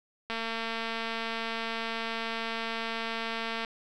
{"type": "click train", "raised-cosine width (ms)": 0.3, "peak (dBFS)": -18, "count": 761, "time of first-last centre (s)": [0.3, 3.648], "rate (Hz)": 227, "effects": []}